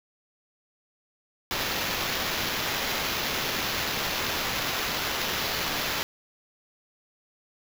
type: noise with sample-and-hold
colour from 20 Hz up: white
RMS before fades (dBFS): -29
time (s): 1.51-6.03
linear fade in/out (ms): 0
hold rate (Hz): 8820
effects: none